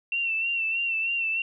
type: tone with vibrato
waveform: sine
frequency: 2708 Hz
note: E7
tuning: 46 cents sharp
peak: -24 dBFS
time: 0.12-1.42 s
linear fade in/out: 2 ms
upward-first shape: sine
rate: 3.2 Hz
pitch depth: 46 cents each way
effects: none